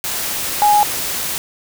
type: tone in noise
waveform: sine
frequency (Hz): 830.6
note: G#5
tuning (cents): 0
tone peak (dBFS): -9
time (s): 0.62-0.83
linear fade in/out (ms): 0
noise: white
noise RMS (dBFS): -22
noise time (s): 0.04-1.38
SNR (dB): +10
effects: none